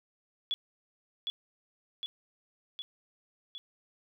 sine tone with echo, 3396 Hz, G#7, 38 cents sharp, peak -28 dBFS, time 0.51-0.54 s, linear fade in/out 0 ms, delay 760 ms, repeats 4, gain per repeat -3 dB, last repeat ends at 3.58 s, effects none

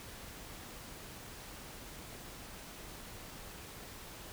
silence, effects pink hiss -49 dBFS RMS until 4.32 s

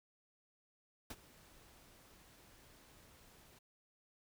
pink noise with ADSR envelope, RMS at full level -45 dBFS, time 1.1-3.59 s, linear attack 6 ms, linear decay 42 ms, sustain -18 dB, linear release 7 ms, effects none

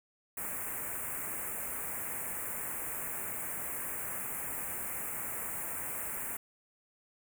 white band-stop noise, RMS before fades -38 dBFS, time 0.37-6.37 s, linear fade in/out 5 ms, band 2400 to 7800 Hz, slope 48 dB/octave, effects none

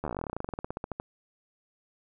slowing click train, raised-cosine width 1 ms, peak -19 dBFS, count 27, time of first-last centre 0.04-0.999 s, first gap 12 ms, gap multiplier 1.08, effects none

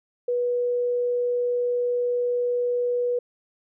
sine tone, 487.7 Hz, B4, 22 cents flat, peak -21 dBFS, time 0.28-3.19 s, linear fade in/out 5 ms, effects none

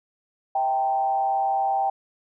sine tone with frequency modulation, 784 Hz, G5, in tune, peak -20 dBFS, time 0.55-1.9 s, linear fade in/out 5 ms, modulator 134 Hz, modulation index 0.54, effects none

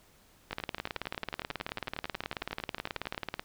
two click trains, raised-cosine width 0.3 ms, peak -17 / -21 dBFS, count 54 / 30, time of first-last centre 0.53-3.395 / 0.51-3.146 s, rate 18.5 / 11 Hz, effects pink hiss -62 dBFS RMS until 3.44 s

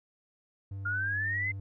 triangle tone, 98 Hz, G2, in tune, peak -34 dBFS, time 0.71-1.6 s, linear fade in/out 5 ms
sine exponential sweep, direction up, 1400 to 2093 Hz, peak -29 dBFS, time 0.85-1.52 s, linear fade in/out 10 ms
effects none

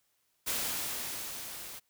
white noise with level ramp, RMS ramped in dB -32 to -45 dBFS, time 0.46-1.8 s, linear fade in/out 20 ms, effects white hiss -75 dBFS RMS until 1.89 s

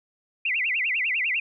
sine tone with vibrato, 2343 Hz, D7, 5 cents flat, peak -22 dBFS, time 0.45-1.4 s, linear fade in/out 5 ms, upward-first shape sine, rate 10 Hz, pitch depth 300 cents each way, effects none

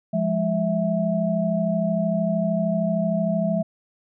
sine tone cluster, 174.4 / 207.5 / 655 Hz, F3 / G#3 / E5, -2 / -1 / -11 cents, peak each -24 dBFS, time 0.13-3.63 s, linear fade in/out 10 ms, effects none

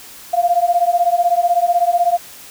sine beating tone pair, 690 / 706 Hz, F5 / F5, -21 / +19 cents, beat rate 16 Hz, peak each -15 dBFS, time 0.33-2.18 s, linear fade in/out 10 ms, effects white hiss -38 dBFS RMS until 2.5 s

